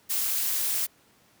blue noise with amplitude modulation, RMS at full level -24 dBFS, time 0.09-0.87 s, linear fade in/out 20 ms, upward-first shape sine, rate 285 Hz, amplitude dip 70%, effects pink hiss -61 dBFS RMS until 1.4 s + high-pass 100 Hz 12 dB/octave

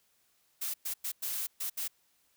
blue noise bursts at uneven times, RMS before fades -35 dBFS, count 6, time 0.61-0.74 / 0.85-0.94 / 1.04-1.12 / 1.22-1.47 / 1.6-1.7 / 1.77-1.88 s, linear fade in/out 10 ms, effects white hiss -71 dBFS RMS until 2.36 s

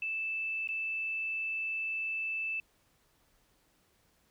sine tone with dropouts, 2637 Hz, E7, in tune, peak -32 dBFS, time 0.02-2.6 s, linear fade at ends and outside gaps 2 ms, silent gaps 0.675-0.688 s, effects pink hiss -70 dBFS RMS until 4.3 s

